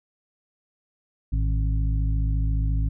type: harmonic tone with a mistuned harmonic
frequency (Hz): 54.4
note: A1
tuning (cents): -19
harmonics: 1 / 2 / 3 / 5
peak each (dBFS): -21 / -28 / -32 / -38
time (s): 1.32-2.89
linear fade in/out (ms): 10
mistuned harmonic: 3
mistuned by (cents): -62
effects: none